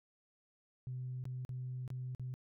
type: tone with dropouts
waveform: sine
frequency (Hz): 127.1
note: C3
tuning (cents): -50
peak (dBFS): -38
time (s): 0.87-2.34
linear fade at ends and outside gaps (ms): 0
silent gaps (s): 1.24-1.254 / 1.45-1.492 / 1.878-1.903 / 2.149-2.196
effects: tanh soft clip ceiling -34 dBFS